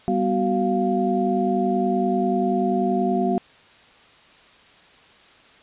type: tone cluster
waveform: sine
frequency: 194.7 / 245.1 / 373.1 / 699 Hz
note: G3 / B3 / F#4 / F5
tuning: -12 / -13 / +14 / +1 cents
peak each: -24 dBFS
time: 0.08-3.38 s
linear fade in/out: 0 ms
effects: white hiss -51 dBFS RMS until 5.62 s + resampled to 8000 Hz